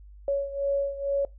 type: beating tone pair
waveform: sine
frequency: 558 / 560.2 Hz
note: C#5 / C#5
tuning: +11 / +18 cents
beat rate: 2.2 Hz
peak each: -26 / -30 dBFS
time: 0.28-1.25 s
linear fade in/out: 2 ms
effects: noise-tail reverb RT60 0.2 s tail -21 dB re dry + added 50 Hz sine -45 dBFS peak until 1.38 s